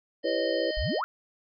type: harmonic tone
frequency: 617 Hz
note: D#5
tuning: 15 cents flat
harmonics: 1 / 3 / 5 / 7 / 8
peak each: -32 / -37 / -39 / -40 / -41 dBFS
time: 0.23-1.02 s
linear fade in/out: 50 ms
type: chord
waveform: sine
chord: C# half-diminished seventh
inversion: first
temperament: just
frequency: 332.6 / 399.1 / 498.9 / 554.4 Hz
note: E4 / G4 / B4 / C#5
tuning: +16 / +31 / +17 / 0 cents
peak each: -32 / -36 / -30 / -30 dBFS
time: 0.24-0.71 s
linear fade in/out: 5 ms
type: exponential sweep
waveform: sine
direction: up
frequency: 36.71 to 1478 Hz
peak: -27 dBFS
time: 0.77-1.04 s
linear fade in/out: 0 ms
effects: none